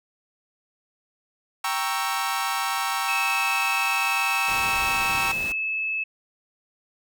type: chord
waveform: sawtooth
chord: G diminished seventh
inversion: none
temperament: equal with one note detuned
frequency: 784 / 932.3 / 1108.7 / 1322.3 Hz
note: G5 / Bb5 / Db6 / Fb6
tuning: 0 / 0 / 0 / +5 cents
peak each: -26 dBFS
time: 1.64-5.32 s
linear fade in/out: 5 ms
type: tone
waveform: sine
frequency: 2604 Hz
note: E7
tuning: 22 cents flat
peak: -24 dBFS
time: 3.08-6.04 s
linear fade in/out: 10 ms
type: noise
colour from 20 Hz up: pink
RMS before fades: -36 dBFS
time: 4.48-5.52 s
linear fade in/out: 0 ms
effects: none